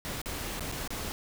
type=noise with dropouts; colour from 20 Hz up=pink; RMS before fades=-36 dBFS; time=0.05-1.12 s; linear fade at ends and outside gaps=0 ms; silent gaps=0.216-0.259 / 0.595-0.607 / 0.716-0.723 / 0.876-0.905 s; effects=none